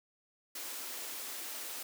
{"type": "high-pass noise", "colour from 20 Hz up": "white", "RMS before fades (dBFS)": -42, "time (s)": [0.55, 1.83], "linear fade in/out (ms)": 5, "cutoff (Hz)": 240, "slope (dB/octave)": 96, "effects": []}